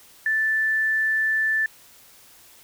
sine tone, 1760 Hz, A6, in tune, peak -19 dBFS, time 0.26-1.66 s, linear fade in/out 2 ms, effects white hiss -51 dBFS RMS until 2.63 s

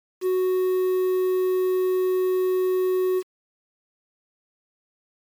triangle tone with quantisation, 370 Hz, F#4, in tune, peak -17 dBFS, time 0.21-3.23 s, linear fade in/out 50 ms, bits 7, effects MP3 96 kbps

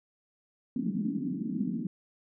pink band-pass noise, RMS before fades -32 dBFS, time 0.76-1.87 s, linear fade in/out 2 ms, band 180 to 280 Hz, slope 48 dB/octave, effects none

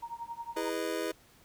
sine tone with tremolo, 932.3 Hz, A#5, in tune, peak -34 dBFS, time 0.02-0.7 s, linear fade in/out 10 ms, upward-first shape triangle, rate 11 Hz, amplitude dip 100%
square chord, E major seventh, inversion none, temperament just, 329.6 / 412 / 494.4 / 618.1 Hz, E4 / G#4 / B4 / D#5, 0 / -14 / +2 / -12 cents, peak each -37 / -38 / -38 / -40 dBFS, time 0.56-1.12 s, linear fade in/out 10 ms
effects pink hiss -61 dBFS RMS until 1.44 s

